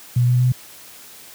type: tone with pitch steps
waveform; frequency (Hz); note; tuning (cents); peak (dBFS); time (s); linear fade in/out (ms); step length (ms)
sine; 122.2 / 123.91 / 125.64; B2 / B2 / B2; -18 / +6 / +30; -12; 0.16-0.52; 5; 120
effects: white hiss -42 dBFS RMS until 1.34 s + high-pass 80 Hz 12 dB/octave